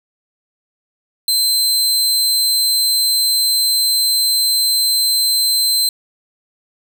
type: tone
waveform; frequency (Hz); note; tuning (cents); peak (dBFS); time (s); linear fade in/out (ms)
sawtooth; 4100; C8; -36; -10; 1.28-5.89; 2
effects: none